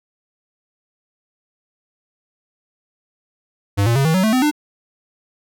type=tone with pitch steps; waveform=square; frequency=100.3 / 117.23 / 137.01 / 160.14 / 187.17 / 218.8 / 255.7 / 298.8 Hz; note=G2 / A#2 / C#3 / E3 / F#3 / A3 / C4 / D4; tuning=+40 / +10 / -20 / -50 / +20 / -9 / -40 / +30 cents; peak=-14 dBFS; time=3.77-4.514 s; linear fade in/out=20 ms; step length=93 ms; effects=none